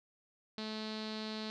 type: tone with low-pass filter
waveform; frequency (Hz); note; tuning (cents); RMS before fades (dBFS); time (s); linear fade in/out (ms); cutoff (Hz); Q
sawtooth; 216.9; A3; -25; -41; 0.58-1.5; 0; 4200; 6
effects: none